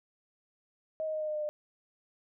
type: tone with pitch steps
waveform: sine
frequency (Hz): 630 / 624.9 / 619.9 / 614.9 / 609.9 / 605 / 600.2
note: D#5 / D#5 / D#5 / D#5 / D#5 / D#5 / D5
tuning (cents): +21 / +7 / -7 / -21 / -35 / -49 / +38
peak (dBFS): -31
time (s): 1-1.49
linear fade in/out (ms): 0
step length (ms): 70
effects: none